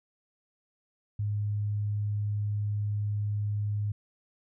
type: tone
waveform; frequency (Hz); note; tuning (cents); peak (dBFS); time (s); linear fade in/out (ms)
sine; 103.83; G#2; 0; -27; 1.19-3.92; 5
effects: none